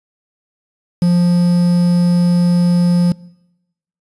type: tone with quantisation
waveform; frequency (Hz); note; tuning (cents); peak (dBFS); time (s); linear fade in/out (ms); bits
triangle; 175.2; F3; +6; -7; 1.02-3.12; 2; 5
effects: noise-tail reverb RT60 0.9 s tail -23 dB re dry + resampled to 22050 Hz